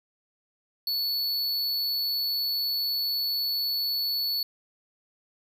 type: tone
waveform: square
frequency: 4432 Hz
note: C#8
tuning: 1 cent flat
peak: -26 dBFS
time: 0.87-4.43 s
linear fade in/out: 2 ms
effects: none